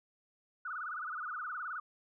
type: tone with vibrato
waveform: sine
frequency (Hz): 1339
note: E6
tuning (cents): +27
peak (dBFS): -37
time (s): 0.65-1.8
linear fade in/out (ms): 5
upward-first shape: sine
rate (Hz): 19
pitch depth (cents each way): 200
effects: none